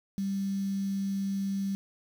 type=tone with quantisation; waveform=sine; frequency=196 Hz; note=G3; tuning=in tune; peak=-28 dBFS; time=0.18-1.75 s; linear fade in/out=0 ms; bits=8; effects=none